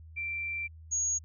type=tone pair in turn; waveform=sine; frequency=2352 / 6640 Hz; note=D7 / G#8; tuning=+2 / -1 cents; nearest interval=octave + tritone; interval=1797 cents; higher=second; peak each=-32 / -27 dBFS; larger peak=second; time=0.16-0.68 / 0.91-1.19 s; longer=first; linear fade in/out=20 ms; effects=added 80 Hz sine -47 dBFS peak until 1.24 s